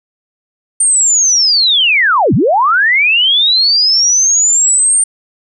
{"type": "linear two-way sweep", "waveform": "sine", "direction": "down then up", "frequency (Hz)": [8900, 95.7, 8900], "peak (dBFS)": -7, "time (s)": [0.8, 5.04], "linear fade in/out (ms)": 5, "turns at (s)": 2.34, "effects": []}